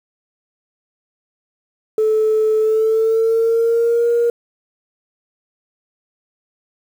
sine tone with pitch glide, 435 to 471.6 Hz, A4 to A#4, -20 to +20 cents, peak -11 dBFS, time 1.98-4.3 s, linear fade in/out 2 ms, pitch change +140 cents, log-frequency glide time 2.6-4.08 s, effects tanh soft clip ceiling -9 dBFS + 7-bit

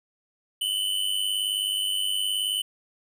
square tone pair together, 2960 / 3059 Hz, F#7 / G7, 0 / -43 cents, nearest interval minor second, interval 57 cents, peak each -28 dBFS, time 0.61-2.62 s, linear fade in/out 5 ms, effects none

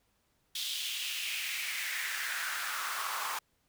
pink noise with high-pass filter sweep, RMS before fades -36 dBFS, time 0.55-3.39 s, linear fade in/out 5 ms, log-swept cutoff 3600 to 1000 Hz, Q 3.4, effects pink hiss -74 dBFS RMS until 3.68 s

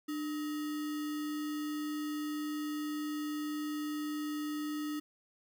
sine tone with sample-and-hold, 299.7 Hz, D4, 35 cents sharp, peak -34 dBFS, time 0.08-5 s, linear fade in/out 10 ms, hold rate 1575 Hz, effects none

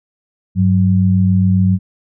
sine tone pair together, 98.37 / 185.7 Hz, G2 / F#3, +7 / +7 cents, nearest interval major seventh, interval 1100 cents, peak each -12 / -12 dBFS, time 0.55-1.79 s, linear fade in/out 50 ms, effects none

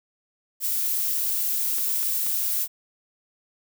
violet noise, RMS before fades -25 dBFS, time 0.6-2.68 s, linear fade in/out 50 ms
clicks, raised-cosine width 0.3 ms, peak -23 dBFS, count 3, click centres 1.784 / 2.03 / 2.266 s
effects none

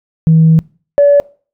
sine tone pair in turn, 160.8 / 573 Hz, E3 / D5, -43 / -43 cents, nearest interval octave + minor seventh, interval 2200 cents, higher second, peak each -3 dBFS, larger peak neither, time 0.27-0.59 / 0.98-1.2 s, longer first, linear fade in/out 0 ms, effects noise-tail reverb RT60 0.4 s tail -24 dB re dry + tanh soft clip ceiling 0 dBFS

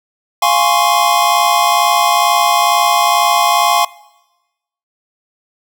square chord, Db major seventh, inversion first, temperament equal, 698.5 / 830.6 / 1046.5 / 1108.7 Hz, F5 / Ab5 / C6 / Db6, 0 / 0 / 0 / 0 cents, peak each -16 dBFS, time 0.42-3.85 s, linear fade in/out 5 ms, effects noise-tail reverb RT60 1.0 s tail -21 dB re dry

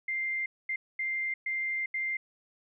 sine tone bursts at uneven times, 2096 Hz, C7, 2 cents sharp, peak -29 dBFS, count 5, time 0.08-0.46 / 0.69-0.76 / 0.99-1.34 / 1.46-1.86 / 1.94-2.17 s, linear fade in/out 5 ms, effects none

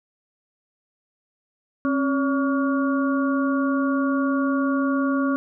harmonic tone with a mistuned harmonic, 283.4 Hz, C#4, 38 cents sharp, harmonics 1 / 2 / 4 / 5, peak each -20 / -29 / -29 / -31 dBFS, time 1.85-5.36 s, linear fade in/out 0 ms, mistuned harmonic 1, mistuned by -80 cents, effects none

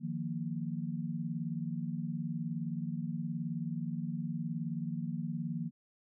sine chord, Eb suspended second, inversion none, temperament equal, 155.56 / 174.61 / 233.1 Hz, Eb3 / F3 / Bb3, 0 / 0 / 0 cents, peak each -38 / -38 / -39 dBFS, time 0-5.71 s, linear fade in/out 50 ms, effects none

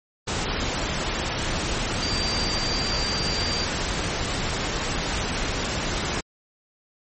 sine tone in noise, 4699 Hz, D8, in tune, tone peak -27 dBFS, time 2.02-3.65 s, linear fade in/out 10 ms, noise pink, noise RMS -26 dBFS, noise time 0.27-6.21 s, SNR -4 dB, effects MP3 32 kbps

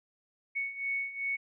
sine beating tone pair, 2217 / 2219.6 Hz, C#7 / C#7, 0 / +2 cents, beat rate 2.6 Hz, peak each -37 / -33 dBFS, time 0.55-1.37 s, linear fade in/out 20 ms, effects none

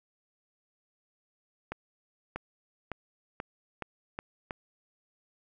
accelerating click train, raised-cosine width 0.5 ms, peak -20 dBFS, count 7, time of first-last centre 1.72-4.508 s, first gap 640 ms, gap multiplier 0.87, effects none

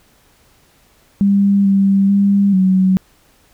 sine tone with pitch steps, 199.3 / 196.1 / 199.6 / 187.7 Hz, G3 / G3 / G3 / F#3, +29 / +1 / +32 / +25 cents, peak -9 dBFS, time 1.21-2.97 s, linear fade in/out 0 ms, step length 440 ms, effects pink hiss -53 dBFS RMS until 3.53 s

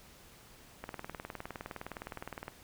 click train, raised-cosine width 0.5 ms, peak -25 dBFS, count 33, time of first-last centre 0.84-2.481 s, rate 19.5 Hz, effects pink hiss -57 dBFS RMS until 2.63 s

